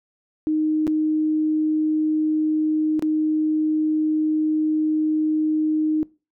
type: tone with dropouts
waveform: sine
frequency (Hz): 309.8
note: D#4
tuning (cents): -7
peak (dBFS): -18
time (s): 0.47-6.03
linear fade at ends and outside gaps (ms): 0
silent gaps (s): 0.869-0.877 / 2.994-3.024
effects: noise-tail reverb RT60 0.3 s tail -22 dB re dry